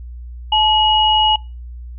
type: tone pair together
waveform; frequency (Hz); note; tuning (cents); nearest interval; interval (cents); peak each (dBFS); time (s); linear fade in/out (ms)
sine; 862.8 / 2902; A5 / F#7; -34 / -34; octave + major sixth; 2100; -14; 0.52-1.36; 5
effects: noise-tail reverb RT60 0.3 s tail -24 dB re dry + added 60 Hz sine -29 dBFS peak until 1.98 s